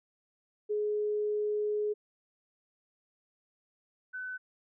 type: tone pair in turn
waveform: sine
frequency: 420 / 1508 Hz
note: G#4 / F#6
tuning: +19 / +32 cents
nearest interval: octave + minor seventh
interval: 2213 cents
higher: second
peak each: -28 / -36 dBFS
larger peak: first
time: 0.69-1.94 / 4.13-4.38 s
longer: first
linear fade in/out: 20 ms
effects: none